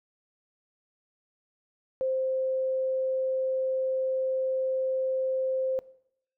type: tone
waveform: sine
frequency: 523.3 Hz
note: C5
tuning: in tune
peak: -25 dBFS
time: 2.01-5.79 s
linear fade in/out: 0 ms
effects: noise-tail reverb RT60 0.7 s tail -20 dB re dry